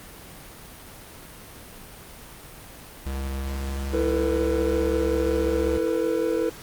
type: tone with pitch glide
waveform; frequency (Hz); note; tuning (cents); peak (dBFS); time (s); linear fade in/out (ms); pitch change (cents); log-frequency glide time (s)
square; 67.5 to 68.92; C#2 to C#2; -45 to -9; -28; 3.06-5.78; 5; +36; 3.37-4.16
type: chord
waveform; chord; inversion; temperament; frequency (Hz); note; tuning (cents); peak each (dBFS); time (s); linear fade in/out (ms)
triangle; E suspended fourth; none; equal with one note detuned; 329.6 / 448.5 / 493.9; E4 / A4 / B4; 0 / +33 / 0; -24; 3.93-6.5; 10
effects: pink hiss -43 dBFS RMS until 6.62 s + Opus 32 kbps